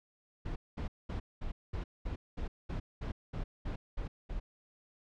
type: noise bursts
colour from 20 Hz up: brown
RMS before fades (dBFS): -37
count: 13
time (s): 0.45-4.4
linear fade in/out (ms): 10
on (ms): 110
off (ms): 210
effects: low-pass 4000 Hz 12 dB/octave